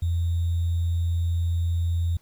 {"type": "tone with sample-and-hold", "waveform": "sine", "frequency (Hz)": 85, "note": "F2", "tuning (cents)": -46, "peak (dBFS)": -21, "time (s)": [0.02, 2.17], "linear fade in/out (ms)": 5, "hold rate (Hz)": 3675, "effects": ["pink hiss -62 dBFS RMS until 2.21 s"]}